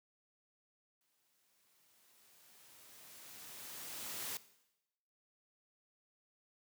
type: noise with exponential growth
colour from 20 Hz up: white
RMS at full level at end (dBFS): -41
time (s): 1.01-4.37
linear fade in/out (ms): 1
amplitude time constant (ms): 730
effects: noise-tail reverb RT60 0.9 s tail -17 dB re dry + high-pass 100 Hz 12 dB/octave